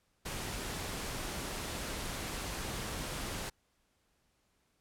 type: noise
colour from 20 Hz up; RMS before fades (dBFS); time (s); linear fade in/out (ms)
pink; -39; 0.25-3.5; 10
effects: pink hiss -75 dBFS RMS until 4.8 s + low-pass 12000 Hz 12 dB/octave